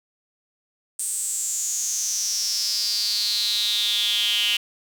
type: tone with high-pass filter sweep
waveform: square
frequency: 110 Hz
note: A2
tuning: in tune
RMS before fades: -24 dBFS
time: 0.99-4.57 s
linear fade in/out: 5 ms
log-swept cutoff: 8500 to 2900 Hz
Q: 8.3
effects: none